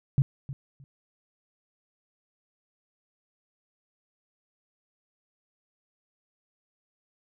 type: tone with echo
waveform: sine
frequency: 137.3 Hz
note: C#3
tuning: 16 cents flat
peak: -17 dBFS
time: 0.18-0.22 s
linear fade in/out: 0 ms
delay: 310 ms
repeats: 2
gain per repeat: -15 dB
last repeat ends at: 0.84 s
effects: none